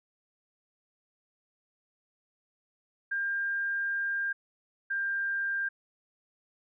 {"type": "tone pair in turn", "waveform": "sine", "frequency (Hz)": [1600, 1592.3], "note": ["G6", "G6"], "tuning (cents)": [35, 27], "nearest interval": "unison", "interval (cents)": 8, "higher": "first", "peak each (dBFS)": -28, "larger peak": "neither", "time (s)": [[3.11, 4.33], [4.9, 5.69]], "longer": "first", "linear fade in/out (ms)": 10, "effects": []}